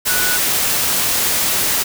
sine tone in noise, 1476 Hz, F#6, 5 cents flat, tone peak -20 dBFS, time 0.08-0.38 s, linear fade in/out 20 ms, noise white, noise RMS -17 dBFS, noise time 0.05-1.84 s, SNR -6 dB, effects none

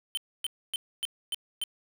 square tone bursts, 3085 Hz, G7, 28 cents flat, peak -29 dBFS, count 6, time 0.15-1.638 s, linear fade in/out 0 ms, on 23 ms, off 270 ms, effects none

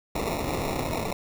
white noise with sample-and-hold, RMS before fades -29 dBFS, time 0.15-1.13 s, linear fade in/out 5 ms, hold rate 1575 Hz, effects none

